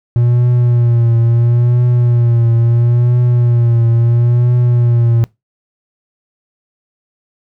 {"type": "tone with vibrato", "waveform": "triangle", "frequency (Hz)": 119.2, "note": "A#2", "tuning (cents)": 39, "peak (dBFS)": -6, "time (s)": [0.16, 5.24], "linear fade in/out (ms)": 0, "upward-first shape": "triangle", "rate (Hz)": 0.74, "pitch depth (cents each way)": 52, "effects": ["noise-tail reverb RT60 0.2 s tail -23 dB re dry"]}